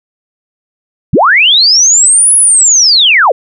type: linear two-way sweep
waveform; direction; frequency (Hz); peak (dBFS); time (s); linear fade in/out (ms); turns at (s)
sine; up then down; 79.4 to 10530 to 428.2; -3; 1.13-3.32; 5; 2.36
effects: none